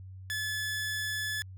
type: tone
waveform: sawtooth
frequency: 1722 Hz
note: A6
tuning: 38 cents flat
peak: -28 dBFS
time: 0.3-1.42 s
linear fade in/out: 0 ms
effects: added 94 Hz sine -43 dBFS peak until 1.57 s